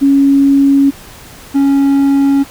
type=tone pair in turn; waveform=sine / triangle; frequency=277.2 / 277.2 Hz; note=C#4 / C#4; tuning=0 / 0 cents; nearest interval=unison; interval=0 cents; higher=neither; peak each=-5 dBFS; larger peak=neither; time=0.01-0.91 / 1.54-2.44 s; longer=neither; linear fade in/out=20 ms; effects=pink hiss -35 dBFS RMS until 2.5 s